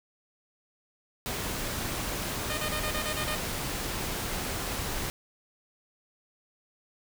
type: noise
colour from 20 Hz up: pink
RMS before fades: -33 dBFS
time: 1.26-5.1 s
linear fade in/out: 0 ms
type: tone bursts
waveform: 10% pulse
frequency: 612 Hz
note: D#5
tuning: 29 cents flat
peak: -23 dBFS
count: 8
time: 2.5-3.352 s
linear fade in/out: 2 ms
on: 75 ms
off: 36 ms
effects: none